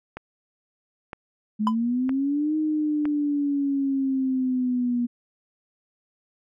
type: click train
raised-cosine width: 0.5 ms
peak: -19 dBFS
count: 4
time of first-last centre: 0.17-3.055 s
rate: 1.04 Hz
type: linear two-way sweep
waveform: sine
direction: up then down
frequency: 209.7 to 311.1 to 239.4 Hz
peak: -21 dBFS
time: 1.59-5.07 s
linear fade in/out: 20 ms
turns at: 2.56 s
type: tone with exponential decay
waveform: triangle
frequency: 1006 Hz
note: B5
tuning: 32 cents sharp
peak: -14 dBFS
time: 1.67-1.75 s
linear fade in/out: 1 ms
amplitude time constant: 16 ms
effects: none